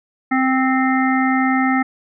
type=harmonic tone; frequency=261.6 Hz; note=C4; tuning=in tune; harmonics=1 / 3 / 5 / 7 / 8; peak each=-16 / -21 / -23 / -24 / -25 dBFS; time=0.31-1.83 s; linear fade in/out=10 ms; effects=none

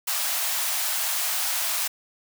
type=high-pass noise; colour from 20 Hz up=white; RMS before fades=-26 dBFS; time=0.07-1.88 s; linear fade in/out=10 ms; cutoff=600 Hz; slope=96 dB/octave; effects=none

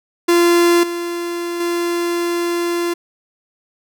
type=tone with level steps; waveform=45% pulse; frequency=344.9 Hz; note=F4; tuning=22 cents flat; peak=-10 / -21 / -17 dBFS; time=0.28-2.94 s; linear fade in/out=10 ms; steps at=0.83 / 1.6 s; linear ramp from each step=5 ms; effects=none

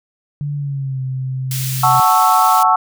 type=tone with pitch glide; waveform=sine; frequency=145.1 to 130.77 Hz; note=D3 to C3; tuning=-21 to -1 cents; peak=-19 dBFS; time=0.41-2 s; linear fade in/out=0 ms; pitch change=-180 cents; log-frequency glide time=0.55-1.01 s
type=high-pass noise; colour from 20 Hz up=white; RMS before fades=-25 dBFS; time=1.51-2.63 s; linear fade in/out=2 ms; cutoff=2300 Hz; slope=12 dB/octave
type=chord; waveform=sine; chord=F# minor seventh; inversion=none; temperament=equal; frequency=740 / 880 / 1108.7 / 1318.5 Hz; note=F#5 / A5 / C#6 / E6; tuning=0 / 0 / 0 / 0 cents; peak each=-15 dBFS; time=1.83-2.76 s; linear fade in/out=5 ms
effects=none

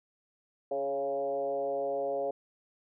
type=tone with frequency modulation; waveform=sine; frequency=554.4 Hz; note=C#5; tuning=in tune; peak=-29 dBFS; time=0.71-2.31 s; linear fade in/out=5 ms; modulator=137 Hz; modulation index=1.1; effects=none

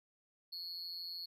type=tone with amplitude modulation; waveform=triangle; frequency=4363 Hz; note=C#8; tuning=28 cents flat; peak=-37 dBFS; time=0.52-1.26 s; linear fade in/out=10 ms; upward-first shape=sine; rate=173 Hz; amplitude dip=85%; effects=none

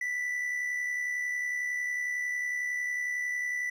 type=tone with amplitude modulation; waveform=triangle; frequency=1976 Hz; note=B6; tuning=in tune; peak=-26 dBFS; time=0.01-3.7 s; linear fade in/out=5 ms; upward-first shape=sine; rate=71 Hz; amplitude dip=40%; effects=none

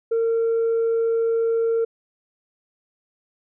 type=tone; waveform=sine; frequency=457.1 Hz; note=A#4; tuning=34 cents flat; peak=-16 dBFS; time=0.11-1.85 s; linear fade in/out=10 ms; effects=tanh soft clip ceiling -16 dBFS

